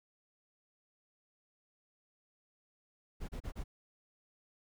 brown noise bursts, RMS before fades -40 dBFS, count 4, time 3.2-3.64 s, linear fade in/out 20 ms, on 86 ms, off 32 ms, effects none

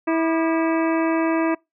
harmonic tone with a mistuned harmonic, 325.9 Hz, E4, 20 cents flat, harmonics 1 / 2 / 3 / 4 / 5 / 6 / 7 / 8, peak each -19 / -25 / -29 / -31 / -33 / -35 / -36 / -37 dBFS, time 0.07-1.55 s, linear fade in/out 10 ms, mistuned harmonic 4, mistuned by -130 cents, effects noise-tail reverb RT60 0.2 s tail -25 dB re dry

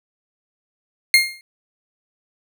30% pulse tone with exponential decay, 2128 Hz, C7, 29 cents sharp, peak -4 dBFS, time 1.14-1.41 s, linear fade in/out 1 ms, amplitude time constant 58 ms, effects none

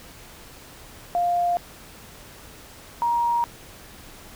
sine tone pair in turn, 701 / 944.5 Hz, F5 / A#5, +6 / +22 cents, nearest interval perfect fourth, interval 516 cents, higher second, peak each -19 dBFS, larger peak neither, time 1.15-1.57 / 3.02-3.44 s, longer neither, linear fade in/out 0 ms, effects pink hiss -45 dBFS RMS until 4.35 s

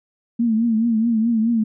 sine tone with vibrato, 227 Hz, A#3, 46 cents flat, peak -15 dBFS, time 0.39-1.64 s, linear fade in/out 10 ms, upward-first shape triangle, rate 4.7 Hz, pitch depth 95 cents each way, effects none

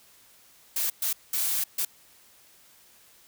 blue noise bursts at uneven times, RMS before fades -27 dBFS, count 4, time 0.76-0.9 / 1.02-1.13 / 1.33-1.64 / 1.78-1.85 s, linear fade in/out 5 ms, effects white hiss -57 dBFS RMS until 3.27 s

